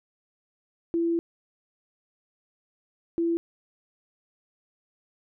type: tone bursts at uneven times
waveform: sine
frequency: 336.1 Hz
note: E4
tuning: 34 cents sharp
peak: -22 dBFS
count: 2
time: 0.94-1.19 / 3.18-3.37 s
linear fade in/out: 0 ms
effects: none